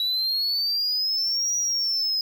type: exponential two-way sweep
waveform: sine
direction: up then down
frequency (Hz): 3900 to 5800 to 5050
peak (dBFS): -19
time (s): 0-2.21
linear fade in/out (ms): 2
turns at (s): 1.56
effects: tanh soft clip ceiling -21 dBFS + 9-bit